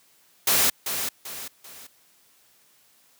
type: noise with echo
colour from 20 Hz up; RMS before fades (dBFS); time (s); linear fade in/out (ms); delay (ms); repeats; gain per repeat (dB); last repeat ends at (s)
white; -20; 0.47-0.7; 5; 390; 3; -8; 1.87
effects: white hiss -60 dBFS RMS until 3.19 s + high-pass 100 Hz 12 dB/octave